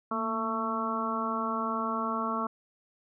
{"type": "harmonic tone with a mistuned harmonic", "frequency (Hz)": 222.4, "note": "A3", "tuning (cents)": 19, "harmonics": [1, 2, 3, 4, 5, 6], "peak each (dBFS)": [-34, -39, -38, -39, -32, -35], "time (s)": [0.11, 2.47], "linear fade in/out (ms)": 5, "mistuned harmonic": 1, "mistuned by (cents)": 57, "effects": []}